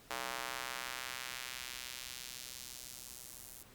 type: tone with high-pass filter sweep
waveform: square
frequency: 63 Hz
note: B1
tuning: 35 cents sharp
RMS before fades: -45 dBFS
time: 0.1-3.63 s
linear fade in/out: 5 ms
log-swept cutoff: 810 to 9600 Hz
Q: 0.82
effects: pink hiss -60 dBFS RMS until 3.74 s